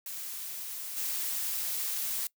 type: noise with level steps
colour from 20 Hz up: blue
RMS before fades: -39 / -33 dBFS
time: 0.06-2.27 s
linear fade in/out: 2 ms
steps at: 0.96 s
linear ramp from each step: 20 ms
effects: noise-tail reverb RT60 0.1 s tail -22 dB re dry